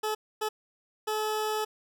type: tone bursts at uneven times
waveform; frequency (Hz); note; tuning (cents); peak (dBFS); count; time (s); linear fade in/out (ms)
20% pulse; 430; A4; -40; -23; 3; 0.03-0.15 / 0.41-0.49 / 1.07-1.65; 10
effects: none